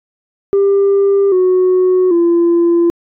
sine tone with pitch steps, 396.8 / 368.1 / 341.5 Hz, G4 / F#4 / F4, +21 / -9 / -39 cents, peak -6 dBFS, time 0.53-2.9 s, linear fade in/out 0 ms, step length 790 ms, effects tanh soft clip ceiling -6 dBFS

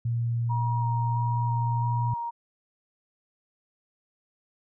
sine tone with pitch glide, 117.5 to 118.32 Hz, A#2 to A#2, +14 to +26 cents, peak -24 dBFS, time 0.05-2.14 s, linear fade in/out 5 ms, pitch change +12 cents, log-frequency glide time 0.97-1.73 s
sine tone with vibrato, 946 Hz, A#5, 25 cents sharp, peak -29 dBFS, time 0.49-2.31 s, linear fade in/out 20 ms, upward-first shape square, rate 1.5 Hz, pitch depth 13 cents each way
effects none

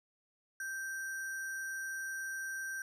sine tone with sample-and-hold, 1567 Hz, G6, 1 cent flat, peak -37 dBFS, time 0.6-2.82 s, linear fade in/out 2 ms, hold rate 7350 Hz, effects resampled to 32000 Hz

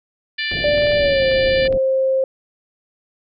harmonic tone, 589 Hz, D5, 5 cents sharp, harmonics 3 / 4 / 5 / 6 / 7 / 8, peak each -24 / -26 / -28 / -30 / -31 / -32 dBFS, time 0.38-1.68 s, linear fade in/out 10 ms
pink low-pass noise, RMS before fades -28 dBFS, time 0.51-1.78 s, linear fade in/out 5 ms, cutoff 720 Hz, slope 96 dB/octave
clicks, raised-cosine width 0.3 ms, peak -21 dBFS, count 8, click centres 0.515 / 0.78 / 0.822 / 0.869 / 0.917 / 1.315 / 1.655 / 1.726 s
sine tone with pitch glide, 587.3 to 529.3 Hz, D5 to C5, 0 to +20 cents, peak -14 dBFS, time 0.64-2.24 s, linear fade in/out 2 ms, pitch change -180 cents, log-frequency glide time 0.96-1.25 s
effects none

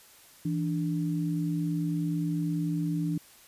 sine tone pair together, 164.81 / 294 Hz, E3 / D4, 0 / +2 cents, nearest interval minor seventh, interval 1002 cents, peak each -28 / -31 dBFS, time 0.45-3.18 s, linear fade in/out 5 ms, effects white hiss -55 dBFS RMS until 3.47 s + resampled to 32000 Hz

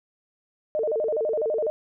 sine tone with vibrato, 523.3 Hz, C5, in tune, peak -22 dBFS, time 0.75-1.7 s, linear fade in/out 0 ms, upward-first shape square, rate 12 Hz, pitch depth 270 cents each way, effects none

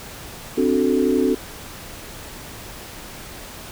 sine chord, D dominant seventh, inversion third, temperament equal, 261.6 / 293.7 / 370 / 440 Hz, C4 / D4 / F#4 / A4, 0 / 0 / 0 / 0 cents, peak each -20 / -22 / -21 / -22 dBFS, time 0.57-1.35 s, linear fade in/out 10 ms, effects pink hiss -37 dBFS RMS until 3.71 s

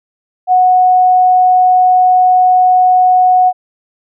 sine tone, 735 Hz, F#5, 12 cents flat, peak -5 dBFS, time 0.47-3.53 s, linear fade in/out 50 ms, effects none

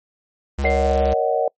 square tone, 69.3 Hz, C#2, in tune, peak -21 dBFS, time 0.58-1.14 s, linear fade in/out 10 ms
sine chord, D# minor seventh, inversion second, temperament just, 466.7 / 560 / 622.3 / 746.7 Hz, A#4 / C#5 / D#5 / F#5, +2 / +18 / 0 / +16 cents, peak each -22 dBFS, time 0.64-1.48 s, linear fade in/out 2 ms
sine tone with exponential decay, 2093 Hz, C7, in tune, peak -18 dBFS, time 0.65-0.95 s, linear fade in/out 1 ms, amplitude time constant 64 ms
effects noise-tail reverb RT60 0.1 s tail -26 dB re dry + MP3 32 kbps

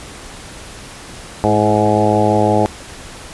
harmonic tone with a mistuned harmonic, 105.7 Hz, G#2, 31 cents sharp, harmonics 1 / 2 / 3 / 4 / 5 / 6 / 7 / 8, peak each -19 / -19 / -19 / -19 / -19 / -19 / -19 / -19 dBFS, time 1.44-2.66 s, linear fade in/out 0 ms, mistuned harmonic 3, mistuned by +33 cents, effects pink hiss -34 dBFS RMS until 3.33 s + resampled to 24000 Hz

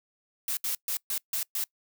blue noise bursts at uneven times, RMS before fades -30 dBFS, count 6, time 0.48-0.57 / 0.64-0.75 / 0.88-0.97 / 1.1-1.18 / 1.33-1.43 / 1.55-1.64 s, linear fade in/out 2 ms, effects noise-tail reverb RT60 0.1 s tail -24 dB re dry

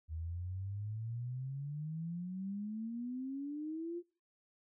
sine exponential sweep, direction up, 78 to 354.2 Hz, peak -38 dBFS, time 0.08-4.03 s, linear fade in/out 50 ms, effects noise-tail reverb RT60 0.4 s tail -22 dB re dry

